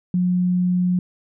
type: tone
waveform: sine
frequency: 180 Hz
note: F#3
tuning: 47 cents flat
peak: -16 dBFS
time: 0.14-0.99 s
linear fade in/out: 2 ms
effects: none

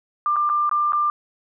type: tone with dropouts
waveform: sine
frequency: 1191 Hz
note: D6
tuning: 24 cents sharp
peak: -17 dBFS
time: 0.26-1.1 s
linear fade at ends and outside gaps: 1 ms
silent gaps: 0.36-0.365 / 0.492-0.498 / 0.694-0.713 / 0.922-0.932 s
effects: none

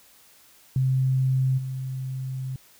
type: tone with level steps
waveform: sine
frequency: 131.2 Hz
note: C3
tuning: 5 cents sharp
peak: -19 / -28 dBFS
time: 0.76-2.56 s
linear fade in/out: 2 ms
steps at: 1.57 s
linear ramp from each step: 20 ms
effects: white hiss -55 dBFS RMS until 2.79 s

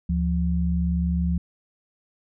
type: tone pair together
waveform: sine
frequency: 73.3 / 174.34 Hz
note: D2 / F3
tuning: -3 / -3 cents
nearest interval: octave + minor third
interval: 1500 cents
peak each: -23 dBFS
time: 0.09-1.38 s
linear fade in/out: 5 ms
effects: none

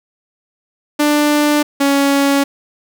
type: tone pair in turn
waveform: sawtooth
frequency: 295.9 / 279.2 Hz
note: D4 / C#4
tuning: +13 / +13 cents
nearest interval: minor second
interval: 100 cents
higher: first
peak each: -7 dBFS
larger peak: neither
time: 0.99-1.63 / 1.8-2.44 s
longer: neither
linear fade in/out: 10 ms
effects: none

